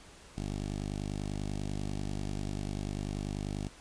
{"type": "tone with notch filter", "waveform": "10% pulse", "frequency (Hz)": 50.2, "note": "G1", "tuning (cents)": 42, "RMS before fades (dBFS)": -36, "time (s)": [0.36, 3.69], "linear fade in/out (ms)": 20, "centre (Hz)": 1400, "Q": 0.51, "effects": ["pink hiss -54 dBFS RMS until 3.8 s", "resampled to 22050 Hz"]}